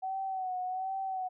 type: tone with vibrato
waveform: sine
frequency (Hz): 752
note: F#5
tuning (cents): +28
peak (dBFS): -32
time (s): 0.02-1.29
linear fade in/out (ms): 20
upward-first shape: sine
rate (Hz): 1.3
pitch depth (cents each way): 47
effects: none